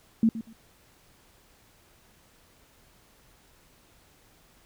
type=tone with echo; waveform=sine; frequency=225 Hz; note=A3; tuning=39 cents sharp; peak=-17 dBFS; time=0.23-0.29 s; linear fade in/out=2 ms; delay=120 ms; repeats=2; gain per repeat=-14 dB; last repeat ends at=0.53 s; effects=pink hiss -60 dBFS RMS until 4.65 s